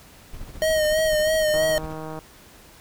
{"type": "noise with tremolo", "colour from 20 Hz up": "brown", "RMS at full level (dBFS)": -34, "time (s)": [0.33, 1.96], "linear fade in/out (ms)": 5, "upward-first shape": "sine", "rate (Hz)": 14, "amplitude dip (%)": 75}
{"type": "tone with vibrato", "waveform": "square", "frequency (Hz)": 622.3, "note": "D#5", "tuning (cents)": 0, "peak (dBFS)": -19, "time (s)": [0.62, 1.78], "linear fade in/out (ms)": 0, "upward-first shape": "sine", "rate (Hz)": 3.1, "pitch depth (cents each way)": 39}
{"type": "click train", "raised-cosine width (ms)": 1, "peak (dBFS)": -21, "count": 103, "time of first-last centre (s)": [1.54, 2.19], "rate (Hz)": 157}
{"effects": ["pink hiss -49 dBFS RMS until 2.8 s"]}